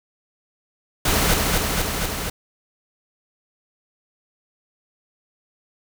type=noise with echo; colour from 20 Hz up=pink; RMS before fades=-19 dBFS; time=1.05-1.34 s; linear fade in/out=5 ms; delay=240 ms; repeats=4; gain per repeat=-2 dB; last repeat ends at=2.3 s; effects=none